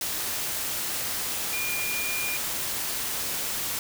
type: tone in noise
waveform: sine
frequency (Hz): 2415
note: D7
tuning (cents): +48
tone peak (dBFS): -30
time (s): 1.53-2.37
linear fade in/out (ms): 2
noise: white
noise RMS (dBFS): -30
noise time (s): 0.01-3.79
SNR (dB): -3
effects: none